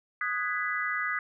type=chord; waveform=sine; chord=G# minor seventh; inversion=second; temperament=equal with one note detuned; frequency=1244.5 / 1480 / 1661.2 / 1990.4 Hz; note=D#6 / F#6 / G#6 / B6; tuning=0 / 0 / 0 / +13 cents; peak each=-33 / -35 / -34 / -32 dBFS; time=0.21-1.19 s; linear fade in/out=2 ms; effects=none